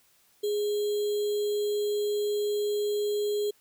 sine tone with sample-and-hold, 415.3 Hz, G#4, in tune, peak -25 dBFS, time 0.43-3.51 s, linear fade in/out 10 ms, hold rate 3675 Hz, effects white hiss -64 dBFS RMS until 3.6 s

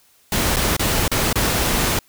pink noise with dropouts, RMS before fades -19 dBFS, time 0.32-1.99 s, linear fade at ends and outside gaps 2 ms, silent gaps 0.561-0.567 / 0.766-0.794 / 1.08-1.115 / 1.329-1.356 s, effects white hiss -56 dBFS RMS until 2.08 s

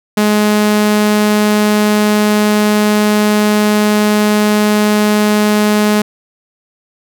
sawtooth tone, 210.3 Hz, G#3, 22 cents sharp, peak -5 dBFS, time 0.17-6.02 s, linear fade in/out 5 ms, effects none

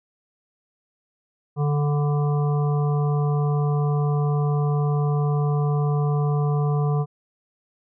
harmonic tone with a mistuned harmonic, 146.3 Hz, D3, 6 cents flat, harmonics 1 / 3 / 5 / 7 / 8, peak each -19 / -29 / -33 / -36 / -37 dBFS, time 1.56-7.06 s, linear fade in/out 50 ms, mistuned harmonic 7, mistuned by -19 cents, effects none

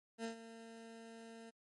20% pulse tone with ADSR envelope, 227.5 Hz, A#3, 42 cents flat, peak -34 dBFS, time 0.18-1.51 s, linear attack 62 ms, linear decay 110 ms, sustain -13 dB, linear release 21 ms, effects MP3 48 kbps

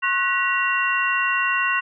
sine tone cluster, 1087 / 1480 / 1922 / 2756 Hz, C#6 / F#6 / B6 / F7, -34 / 0 / -48 / -24 cents, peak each -24 dBFS, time 0.02-1.81 s, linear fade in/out 20 ms, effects none

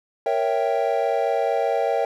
triangle chord, A# diminished seventh, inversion none, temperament equal, 466.2 / 554.4 / 659.3 / 784 Hz, A#4 / C#5 / E5 / G5, 0 / 0 / 0 / 0 cents, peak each -23 dBFS, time 0.26-2.05 s, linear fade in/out 2 ms, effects none

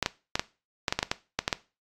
clicks, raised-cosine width 0.2 ms, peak -7 dBFS, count 12, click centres 0.027 / 0.061 / 0.355 / 0.395 / 0.882 / 0.925 / 0.99 / 1.029 / 1.115 / 1.39 / 1.479 / 1.528 s, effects noise-tail reverb RT60 0.3 s tail -18 dB re dry + AAC 64 kbps

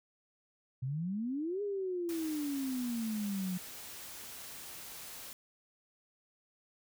sine exponential two-way sweep, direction up then down, 123.47 to 415.3 to 178.3 Hz, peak -33 dBFS, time 0.82-3.58 s, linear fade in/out 10 ms, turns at 1.62 s
white noise, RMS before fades -47 dBFS, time 2.09-5.33 s, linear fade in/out 0 ms
effects none

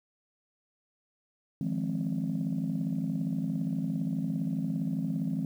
sine chord, F minor seventh, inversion third, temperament just, 157.15 / 174.61 / 209.5 / 261.9 Hz, Eb3 / F3 / Ab3 / C4, +18 / 0 / +15 / +2 cents, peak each -33 dBFS, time 1.61-5.45 s, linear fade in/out 2 ms, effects tanh soft clip ceiling -22 dBFS + 10-bit

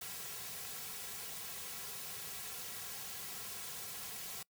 white noise with comb filter, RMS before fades -45 dBFS, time 0.01-4.43 s, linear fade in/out 5 ms, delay 3.3 ms, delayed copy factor -0.8, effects noise-tail reverb RT60 0.1 s tail -24 dB re dry

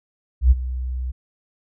sine tone with ADSR envelope, 63.1 Hz, B1, 38 cents sharp, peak -7 dBFS, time 0.41-1.12 s, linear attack 100 ms, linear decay 28 ms, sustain -16 dB, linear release 17 ms, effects none

